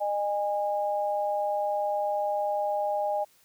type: tone pair together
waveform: sine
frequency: 610 / 819.2 Hz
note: D#5 / G#5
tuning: -34 / -24 cents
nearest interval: perfect fourth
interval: 510 cents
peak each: -28 dBFS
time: 0-3.25 s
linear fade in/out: 20 ms
effects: white hiss -62 dBFS RMS until 3.44 s